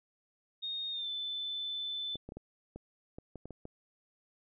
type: tone with pitch glide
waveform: sine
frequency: 3703 to 3519 Hz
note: A#7 to A7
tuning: -12 to 0 cents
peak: -35 dBFS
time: 0.62-2.17 s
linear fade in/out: 20 ms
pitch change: -88 cents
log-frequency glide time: 0.91-1.09 s
type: clicks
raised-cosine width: 2 ms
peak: -31 dBFS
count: 10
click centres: 2.156 / 2.29 / 2.321 / 2.37 / 2.76 / 3.185 / 3.357 / 3.456 / 3.507 / 3.654 s
effects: none